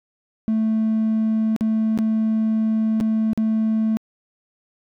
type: tone with dropouts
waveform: triangle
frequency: 220 Hz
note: A3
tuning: in tune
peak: -14 dBFS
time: 0.48-3.97 s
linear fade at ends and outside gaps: 0 ms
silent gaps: 1.563-1.609 / 1.976-1.988 / 3.002-3.009 / 3.332-3.376 s
effects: tanh soft clip ceiling -12 dBFS